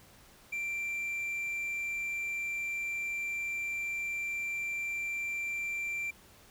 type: tone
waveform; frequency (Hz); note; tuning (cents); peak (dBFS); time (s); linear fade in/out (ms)
triangle; 2356; D7; +5; -31; 0.52-6.11; 10
effects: pink hiss -58 dBFS RMS until 6.5 s